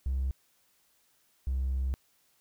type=tone pair in turn; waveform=triangle; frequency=65.9 / 65.44 Hz; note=C2 / C2; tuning=+13 / +1 cents; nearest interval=unison; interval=12 cents; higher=first; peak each=-24 dBFS; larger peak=neither; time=0.06-0.31 / 1.47-1.94 s; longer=second; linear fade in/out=0 ms; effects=tanh soft clip ceiling -24 dBFS + white hiss -69 dBFS RMS until 2.4 s